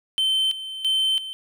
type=tone with tremolo; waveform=triangle; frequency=3089 Hz; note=G7; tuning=26 cents flat; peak=-17 dBFS; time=0.18-1.33 s; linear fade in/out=0 ms; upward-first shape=square; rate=1.5 Hz; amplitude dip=75%; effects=none